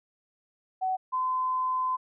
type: tone pair in turn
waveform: sine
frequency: 751 / 1024.4 Hz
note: F#5 / C6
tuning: +26 / -37 cents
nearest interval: perfect fourth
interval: 537 cents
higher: second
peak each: -25 dBFS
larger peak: neither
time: 0.81-0.97 / 1.12-1.97 s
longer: second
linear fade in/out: 20 ms
effects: none